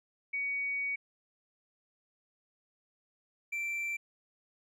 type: tone pair in turn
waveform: sine / triangle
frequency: 2250 / 2345 Hz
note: C#7 / D7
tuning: +25 / -3 cents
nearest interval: minor second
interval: 72 cents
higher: second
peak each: -31 / -31 dBFS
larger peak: neither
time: 0.33-0.96 / 3.52-3.97 s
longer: first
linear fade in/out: 10 ms
effects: none